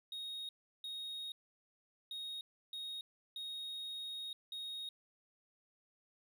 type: tone bursts at uneven times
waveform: triangle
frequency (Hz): 3741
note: A#7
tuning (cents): +5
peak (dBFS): -40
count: 6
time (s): 0.12-0.49 / 0.84-1.32 / 2.11-2.41 / 2.73-3.01 / 3.36-4.33 / 4.52-4.89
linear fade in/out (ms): 2
effects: none